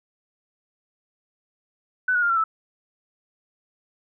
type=tone with pitch steps; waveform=sine; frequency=1500 / 1450.6 / 1402.8 / 1356.6 / 1311.9 Hz; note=F#6 / F#6 / F6 / E6 / E6; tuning=+23 / -35 / +7 / +49 / -9 cents; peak=-18 dBFS; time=2.08-2.44 s; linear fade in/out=5 ms; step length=72 ms; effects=none